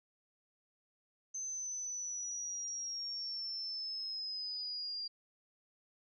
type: linear sweep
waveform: sine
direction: down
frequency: 6210 to 4764 Hz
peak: -38 dBFS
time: 1.34-5.08 s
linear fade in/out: 10 ms
effects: none